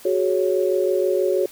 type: chord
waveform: sine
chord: F# suspended second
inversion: none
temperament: just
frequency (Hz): 370 / 416.2 / 555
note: F#4 / G#4 / C#5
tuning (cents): 0 / +4 / +2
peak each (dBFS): -20 / -23 / -22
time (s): 0.05-1.46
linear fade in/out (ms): 5
effects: white hiss -45 dBFS RMS until 1.51 s